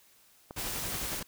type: click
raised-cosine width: 1 ms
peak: -27 dBFS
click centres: 0.509 s
type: noise with tremolo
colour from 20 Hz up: pink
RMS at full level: -37 dBFS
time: 0.56-1.23 s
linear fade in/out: 5 ms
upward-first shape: triangle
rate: 11 Hz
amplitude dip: 70%
type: noise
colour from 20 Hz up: white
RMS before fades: -37 dBFS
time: 0.58-1.2 s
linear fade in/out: 5 ms
effects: white hiss -62 dBFS RMS until 1.27 s